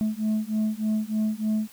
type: beating tone pair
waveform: sine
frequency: 214.3 / 217.6 Hz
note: A3 / A3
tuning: -45 / -19 cents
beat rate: 3.3 Hz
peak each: -24 dBFS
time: 0.01-1.68 s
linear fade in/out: 0 ms
effects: tanh soft clip ceiling -20 dBFS + white hiss -51 dBFS RMS until 1.72 s